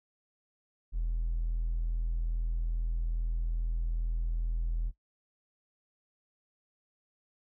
triangle tone, 41.2 Hz, E1, in tune, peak -25 dBFS, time 0.92-4.92 s, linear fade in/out 50 ms, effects noise-tail reverb RT60 0.1 s tail -17 dB re dry + tanh soft clip ceiling -25 dBFS

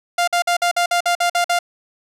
sawtooth tone bursts, 699 Hz, F5, 1 cent sharp, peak -11 dBFS, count 10, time 0.18-1.59 s, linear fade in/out 5 ms, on 96 ms, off 50 ms, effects low-pass 11000 Hz 12 dB/octave

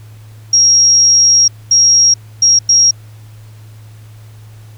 sine tone bursts at uneven times, 5610 Hz, F8, 7 cents sharp, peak -5 dBFS, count 4, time 0.53-1.48 / 1.71-2.14 / 2.42-2.59 / 2.69-2.91 s, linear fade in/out 5 ms, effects added 108 Hz sine -33 dBFS peak until 4.77 s + pink hiss -47 dBFS RMS until 4.77 s

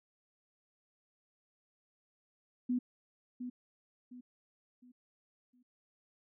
sine tone with echo, 248.1 Hz, B3, 8 cents sharp, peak -29 dBFS, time 2.69-2.79 s, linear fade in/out 10 ms, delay 710 ms, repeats 4, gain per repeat -9 dB, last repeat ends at 5.63 s, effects none

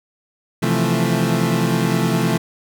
30% pulse chord, F major seventh, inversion second, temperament equal, 130.81 / 164.81 / 174.61 / 220 Hz, C3 / E3 / F3 / A3, 0 / 0 / 0 / 0 cents, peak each -19 dBFS, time 0.62-2.38 s, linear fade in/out 10 ms, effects none

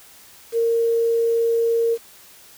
sine tone with quantisation, 461.5 Hz, A#4, 17 cents flat, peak -16 dBFS, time 0.52-1.98 s, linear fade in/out 50 ms, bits 7, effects white hiss -47 dBFS RMS until 2.57 s

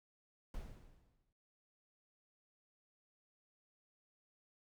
brown noise with exponential decay, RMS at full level -44 dBFS, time 0.54-1.33 s, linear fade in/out 2 ms, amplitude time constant 170 ms, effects none

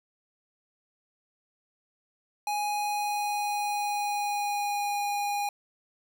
square tone with pitch glide, 830.6 to 817.3 Hz, G#5 to G#5, 0 to -28 cents, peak -28 dBFS, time 2.47-5.49 s, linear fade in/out 2 ms, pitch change -28 cents, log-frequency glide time 2.67-5.05 s, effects none

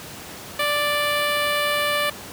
10% pulse tone with notch filter, 587.3 Hz, D5, in tune, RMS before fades -22 dBFS, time 0.59-2.1 s, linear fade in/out 5 ms, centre 6900 Hz, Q 1.3, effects pink hiss -37 dBFS RMS until 2.32 s + high-pass 100 Hz 12 dB/octave

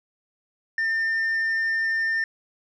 sine tone with tanh clipping, 1803 Hz, A6, 42 cents sharp, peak -22 dBFS, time 0.78-2.24 s, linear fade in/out 2 ms, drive 2 dB, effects none

